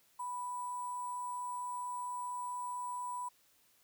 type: tone with sample-and-hold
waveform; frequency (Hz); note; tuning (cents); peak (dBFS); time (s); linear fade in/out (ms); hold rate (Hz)
sine; 987.8; B5; 0; -37; 0.19-3.29; 10; 8820
effects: white hiss -69 dBFS RMS until 3.83 s